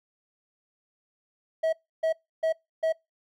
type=tone bursts; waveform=triangle; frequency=644 Hz; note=E5; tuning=41 cents flat; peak=-20 dBFS; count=4; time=1.63-2.926 s; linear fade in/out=10 ms; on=99 ms; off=300 ms; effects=noise-tail reverb RT60 0.2 s tail -24 dB re dry